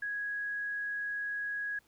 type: tone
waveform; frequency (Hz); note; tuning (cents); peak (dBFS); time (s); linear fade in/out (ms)
sine; 1661.2; G#6; 0; -33; 0.02-1.79; 5
effects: pink hiss -68 dBFS RMS until 1.87 s

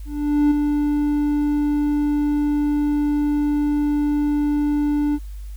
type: tone with ADSR envelope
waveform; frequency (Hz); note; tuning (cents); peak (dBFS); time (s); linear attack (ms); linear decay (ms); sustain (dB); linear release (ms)
triangle; 293.7; D4; 0; -10; 0.05-5.19; 460; 11; -5; 46
effects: added 50 Hz sine -30 dBFS peak until 5.56 s + white hiss -54 dBFS RMS until 5.56 s

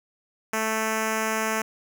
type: tone with notch filter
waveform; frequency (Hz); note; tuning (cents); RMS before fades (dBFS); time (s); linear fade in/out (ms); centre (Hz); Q
5% pulse; 220; A3; 0; -26; 0.53-1.62; 5; 3500; 1.8
effects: none

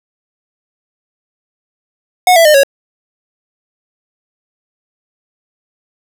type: tone with pitch steps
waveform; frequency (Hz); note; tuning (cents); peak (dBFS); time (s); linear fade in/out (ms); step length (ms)
square; 729 / 664.6 / 606 / 552.5; F#5 / E5 / D#5 / C#5; -26 / +14 / -46 / -6; -5; 2.27-2.634; 2; 91
effects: none

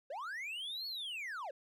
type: linear two-way sweep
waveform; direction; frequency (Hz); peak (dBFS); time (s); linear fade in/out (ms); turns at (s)
triangle; up then down; 500 to 4435 to 500; -38; 0.1-1.51; 5; 0.87
effects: none

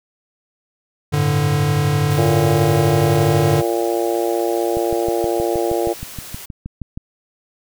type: chord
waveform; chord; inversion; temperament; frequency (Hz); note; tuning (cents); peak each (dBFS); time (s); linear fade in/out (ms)
square; G suspended second; none; equal; 98 / 110 / 146.83; G2 / A2 / D3; 0 / 0 / 0; -23 / -23 / -17; 1.12-3.62; 20
type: noise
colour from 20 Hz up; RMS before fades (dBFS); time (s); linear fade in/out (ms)
white; -35; 2.1-6.46; 10
type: harmonic tone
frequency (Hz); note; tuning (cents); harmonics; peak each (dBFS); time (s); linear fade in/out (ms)
115.5; A#2; -16; 3 / 4 / 5 / 6 / 7; -20 / -22 / -24 / -26 / -27; 2.17-5.94; 20
type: click train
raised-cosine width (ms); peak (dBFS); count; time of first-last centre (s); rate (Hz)
5; -16; 15; 4.77-6.975; 6.35
effects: none

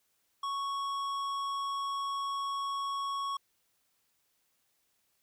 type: tone with tanh clipping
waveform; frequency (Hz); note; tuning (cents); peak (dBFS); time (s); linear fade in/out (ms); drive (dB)
sine; 1108.7; C#6; 0; -34; 0.43-3.37; 5; 13
effects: white hiss -75 dBFS RMS until 5.22 s

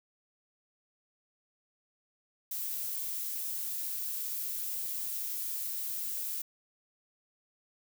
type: noise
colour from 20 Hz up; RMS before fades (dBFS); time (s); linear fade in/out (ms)
violet; -36; 2.51-6.42; 5
effects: none

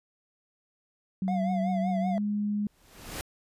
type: tone with pitch glide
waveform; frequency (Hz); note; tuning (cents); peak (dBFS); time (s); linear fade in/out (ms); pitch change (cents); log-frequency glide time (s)
sine; 190 to 207.2; F#3 to G#3; +46 to -4; -26; 1.22-2.67; 2; +150; 2.12-2.19
type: tone with vibrato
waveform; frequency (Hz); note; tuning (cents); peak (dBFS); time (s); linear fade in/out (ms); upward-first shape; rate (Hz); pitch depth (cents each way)
triangle; 696; F5; -6; -28; 1.28-2.18; 0; triangle; 5.3; 100
type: noise with exponential growth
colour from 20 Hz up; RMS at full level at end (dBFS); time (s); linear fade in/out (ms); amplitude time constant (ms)
pink; -33; 2.65-3.21; 0; 120
effects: resampled to 32000 Hz

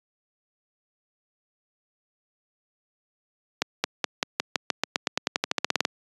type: accelerating click train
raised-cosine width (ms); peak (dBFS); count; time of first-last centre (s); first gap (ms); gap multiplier
0.2; -4; 21; 3.62-5.851; 220; 0.92
effects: high-pass 200 Hz 12 dB/octave + resampled to 24000 Hz

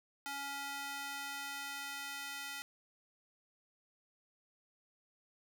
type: tone with high-pass filter sweep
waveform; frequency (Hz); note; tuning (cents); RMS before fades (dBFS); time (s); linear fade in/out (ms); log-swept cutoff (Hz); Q
square; 280.1; C#4; +18; -43; 0.26-2.62; 0; 1000 to 1700; 1
effects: none

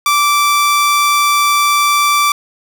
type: tone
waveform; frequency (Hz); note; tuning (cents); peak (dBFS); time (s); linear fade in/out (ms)
sawtooth; 1167; D6; -11; -6; 0.06-2.32; 2
effects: none

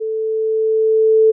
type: tone with level ramp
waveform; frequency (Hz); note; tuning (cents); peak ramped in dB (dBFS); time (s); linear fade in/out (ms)
sine; 440; A4; 0; -19 to -7; 0-1.32; 20
effects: none

